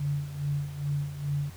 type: tone with tremolo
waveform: sine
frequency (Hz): 143.7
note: D3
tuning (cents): -37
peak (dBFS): -25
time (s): 0-1.5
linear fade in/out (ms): 5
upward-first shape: sine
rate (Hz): 2.4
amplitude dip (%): 75
effects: added 89 Hz sine -44 dBFS peak until 1.56 s + pink hiss -51 dBFS RMS until 1.56 s